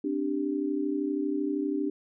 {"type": "chord", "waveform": "sine", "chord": "C suspended second", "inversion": "none", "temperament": "just", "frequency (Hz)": [261.6, 294.3, 392.4], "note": ["C4", "D4", "G4"], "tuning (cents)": [0, 4, 2], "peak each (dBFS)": [-34, -28, -33], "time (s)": [0.04, 1.9], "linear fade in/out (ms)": 5, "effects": []}